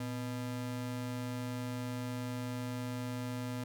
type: ring-modulated tone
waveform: square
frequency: 185 Hz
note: F#3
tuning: in tune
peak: -34 dBFS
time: 0-3.64 s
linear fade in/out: 5 ms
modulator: 67.9 Hz
effects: none